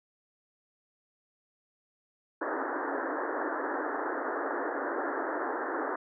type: band-pass noise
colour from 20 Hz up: pink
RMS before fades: -33 dBFS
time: 2.41-5.96 s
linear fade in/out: 5 ms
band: 270 to 1800 Hz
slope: 96 dB/octave
effects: none